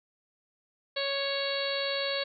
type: harmonic tone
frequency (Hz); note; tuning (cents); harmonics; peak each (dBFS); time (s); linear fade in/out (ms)
554.4; C#5; 0; 1 / 2 / 3 / 4 / 5 / 6 / 7 / 8; -32 / -41 / -38 / -39 / -40 / -40 / -36 / -36; 0.96-2.24; 10
effects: none